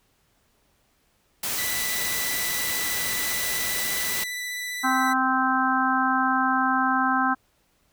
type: noise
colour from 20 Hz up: white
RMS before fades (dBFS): -28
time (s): 1.43-4.24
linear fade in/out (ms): 5
type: tone with vibrato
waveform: sawtooth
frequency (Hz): 1982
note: B6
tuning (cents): +6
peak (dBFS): -26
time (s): 1.57-5.14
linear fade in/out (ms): 20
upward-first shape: sine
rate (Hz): 15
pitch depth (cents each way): 13
type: harmonic tone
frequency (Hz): 260.5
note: C4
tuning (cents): -7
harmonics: 1 / 3 / 4 / 5 / 6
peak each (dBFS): -26 / -26 / -26 / -26 / -26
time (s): 4.83-7.35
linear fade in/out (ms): 20
effects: pink hiss -66 dBFS RMS until 7.92 s